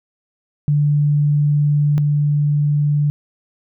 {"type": "tone pair in turn", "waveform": "sine", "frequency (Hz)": [146.83, 146.83], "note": ["D3", "D3"], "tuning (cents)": [0, 0], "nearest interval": "unison", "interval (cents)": 0, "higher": "neither", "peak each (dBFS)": [-12, -13], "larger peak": "first", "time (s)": [[0.68, 1.98], [1.98, 3.1]], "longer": "first", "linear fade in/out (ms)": 0, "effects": []}